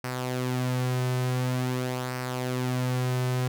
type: tone with flanger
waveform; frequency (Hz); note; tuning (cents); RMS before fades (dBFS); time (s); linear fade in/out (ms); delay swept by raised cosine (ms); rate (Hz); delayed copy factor
sawtooth; 126.6; B2; +43; -28; 0.04-3.48; 2; 0.28 to 3.68; 0.47; -0.5
effects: none